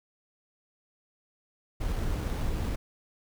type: noise with sample-and-hold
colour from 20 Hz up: brown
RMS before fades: -30 dBFS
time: 1.8-2.76 s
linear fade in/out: 10 ms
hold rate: 7350 Hz
effects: none